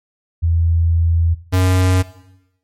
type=tone pair in turn; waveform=sine / square; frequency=83.4 / 92.44 Hz; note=E2 / F#2; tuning=+21 / -1 cents; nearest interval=major second; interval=178 cents; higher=second; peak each=-12 dBFS; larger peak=neither; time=0.42-1.35 / 1.52-2.03 s; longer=first; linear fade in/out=20 ms; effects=noise-tail reverb RT60 0.9 s tail -17 dB re dry + MP3 64 kbps